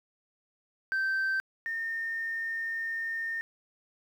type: tone pair in turn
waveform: sine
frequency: 1555 / 1823.2 Hz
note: G6 / A#6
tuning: -14 / -39 cents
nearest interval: minor third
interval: 275 cents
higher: second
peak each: -24 / -30 dBFS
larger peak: first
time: 0.92-1.4 / 1.66-3.41 s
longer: second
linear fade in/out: 0 ms
effects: tanh soft clip ceiling -25 dBFS + 10-bit